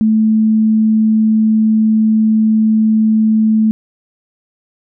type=tone; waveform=sine; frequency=218.5 Hz; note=A3; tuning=12 cents flat; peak=-8 dBFS; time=0.01-3.71 s; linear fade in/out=0 ms; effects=none